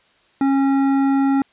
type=tone with hard clipping; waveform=sine; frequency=273.3 Hz; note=C#4; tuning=24 cents flat; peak=-16 dBFS; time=0.41-1.42 s; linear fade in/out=2 ms; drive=11 dB; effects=white hiss -57 dBFS RMS until 1.52 s + resampled to 8000 Hz